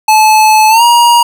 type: tone with pitch glide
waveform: square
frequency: 865 to 948.8 Hz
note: A5 to A#5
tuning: -30 to +30 cents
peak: -4 dBFS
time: 0.08-1.23 s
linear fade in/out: 5 ms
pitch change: +160 cents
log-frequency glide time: 0.69-0.83 s
effects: none